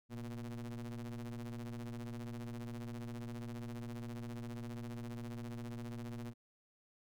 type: ring-modulated tone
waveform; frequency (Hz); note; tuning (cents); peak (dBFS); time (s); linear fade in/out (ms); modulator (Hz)
square; 60.8; B1; -26; -40; 0.09-6.34; 50; 175
effects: none